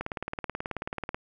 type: click train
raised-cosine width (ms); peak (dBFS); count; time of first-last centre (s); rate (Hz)
0.5; -17; 22; 0.01-1.145; 18.5
effects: none